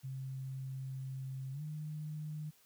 sine tone with pitch glide, 132.8 to 152.55 Hz, C3 to D#3, +26 to -34 cents, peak -39 dBFS, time 0.03-2.51 s, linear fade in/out 20 ms, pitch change +240 cents, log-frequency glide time 1.52-1.62 s, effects white hiss -67 dBFS RMS until 2.65 s + high-pass 60 Hz 12 dB/octave

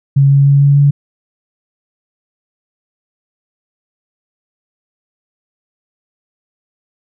sine tone with pitch steps, 138.59 / 139.55 / 140.52 / 141.5 / 142.49 Hz, C#3 / C#3 / C#3 / C#3 / C#3, 0 / +12 / +24 / +36 / +48 cents, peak -5 dBFS, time 0.16-0.91 s, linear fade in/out 10 ms, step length 150 ms, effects none

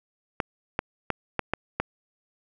clicks, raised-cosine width 0.5 ms, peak -9 dBFS, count 6, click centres 0.402 / 0.791 / 1.103 / 1.393 / 1.536 / 1.8 s, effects none

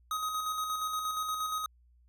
square tone with tremolo, 1258 Hz, D#6, 19 cents sharp, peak -31 dBFS, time 0.11-1.66 s, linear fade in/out 2 ms, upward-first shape square, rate 8.5 Hz, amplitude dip 35%, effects added 60 Hz sine -60 dBFS peak until 2.08 s

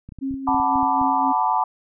clicks, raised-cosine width 5 ms, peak -25 dBFS, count 11, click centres 0.09 / 0.122 / 0.187 / 0.31 / 0.341 / 0.489 / 0.546 / 0.6 / 0.757 / 0.83 / 1.014 s
sine tone with tremolo, 269.2 Hz, C4, 49 cents sharp, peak -22 dBFS, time 0.21-1.33 s, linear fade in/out 20 ms, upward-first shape sine, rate 3.9 Hz, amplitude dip 55%
sine chord, B minor seventh, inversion second, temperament equal, 740 / 880 / 987.8 / 1174.7 Hz, F#5 / A5 / B5 / D6, 0 / 0 / 0 / 0 cents, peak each -24 / -21 / -22 / -26 dBFS, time 0.47-1.64 s, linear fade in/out 5 ms
effects none

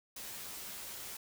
white noise with comb filter, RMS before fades -45 dBFS, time 0.16-1.17 s, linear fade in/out 5 ms, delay 12 ms, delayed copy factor -0.65, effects none

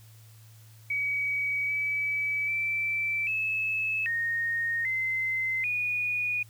sine tone with pitch steps, 2268 / 2291 / 2330 / 2598 / 1853 / 2066 / 2460 Hz, C#7 / D7 / D7 / E7 / A#6 / C7 / D#7, +39 / -44 / -14 / -26 / -11 / -22 / -20 cents, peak -26 dBFS, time 0.9-6.43 s, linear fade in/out 5 ms, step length 790 ms, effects added 110 Hz sine -50 dBFS peak until 6.49 s + white hiss -59 dBFS RMS until 6.49 s

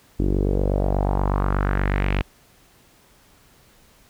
sawtooth tone with low-pass filter sweep, 48.3 Hz, G1, 25 cents flat, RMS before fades -21 dBFS, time 0.19-2.22 s, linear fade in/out 10 ms, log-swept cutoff 320 to 2700 Hz, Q 2.9, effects pink hiss -55 dBFS RMS until 4.09 s

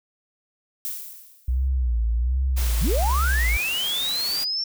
violet noise with exponential decay, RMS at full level -28 dBFS, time 0.85-1.68 s, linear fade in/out 0 ms, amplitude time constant 180 ms
sine tone with vibrato, 61 Hz, B1, 21 cents flat, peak -19 dBFS, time 1.48-3.57 s, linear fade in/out 5 ms, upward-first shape sine, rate 1.3 Hz, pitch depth 140 cents each way
white noise, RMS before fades -32 dBFS, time 2.56-4.45 s, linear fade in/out 20 ms
sine linear sweep, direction up, 110 to 5480 Hz, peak -23 dBFS, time 2.81-4.64 s, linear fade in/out 5 ms
effects none

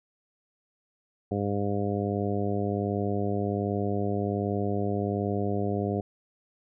harmonic tone, 101.3 Hz, G#2, 43 cents flat, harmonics 1 / 2 / 3 / 4 / 5 / 6 / 7, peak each -31 / -31 / -34 / -32 / -36 / -38 / -36 dBFS, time 1.31-6.01 s, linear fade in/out 5 ms, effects none

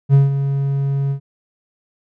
triangle tone with ADSR envelope, 138.59 Hz, C#3, in tune, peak -4 dBFS, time 0.09-1.2 s, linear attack 49 ms, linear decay 160 ms, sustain -10 dB, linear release 90 ms, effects none

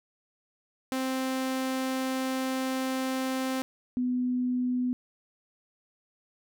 sawtooth / sine tone pair in turn, 261.6 / 249.5 Hz, C4 / B3, 0 / +18 cents, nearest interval minor second, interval 82 cents, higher first, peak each -24 / -25 dBFS, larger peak first, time 0.92-3.62 / 3.97-4.93 s, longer first, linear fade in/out 0 ms, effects none

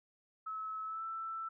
sine tone with pitch glide, 1295 to 1327.6 Hz, E6 to E6, -31 to +12 cents, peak -38 dBFS, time 0.46-1.49 s, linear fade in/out 10 ms, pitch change +43 cents, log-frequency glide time 0.85-1.04 s, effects none

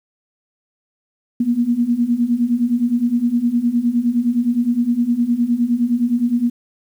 sine beating tone pair, 233.3 / 243 Hz, A#3 / B3, +2 / -28 cents, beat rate 9.7 Hz, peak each -19 / -16 dBFS, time 1.4-6.5 s, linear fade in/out 5 ms, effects 8-bit

